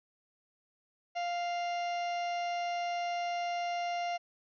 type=harmonic tone; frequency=698.5 Hz; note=F5; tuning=in tune; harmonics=1 / 2 / 3 / 4 / 5 / 6 / 7 / 8 / 9; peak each=-32 / -49 / -43 / -45 / -57 / -53 / -60 / -52 / -61 dBFS; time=1.15-4.18 s; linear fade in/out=20 ms; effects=none